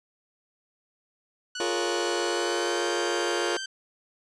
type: tone with pitch glide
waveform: 15% pulse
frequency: 1477 to 1558.5 Hz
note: F#6 to G6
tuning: -3 to -11 cents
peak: -26 dBFS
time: 1.55-3.66 s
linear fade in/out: 5 ms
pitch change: +92 cents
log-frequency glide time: 2.31-2.88 s
type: chord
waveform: sawtooth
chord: Bb minor seventh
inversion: second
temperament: just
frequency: 349.6 / 419.5 / 466.2 / 559.4 Hz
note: F4 / Ab4 / Bb4 / Db5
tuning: +2 / +17 / 0 / +16 cents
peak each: -25 / -29 / -28 / -30 dBFS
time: 1.6-3.57 s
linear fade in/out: 2 ms
effects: resampled to 22050 Hz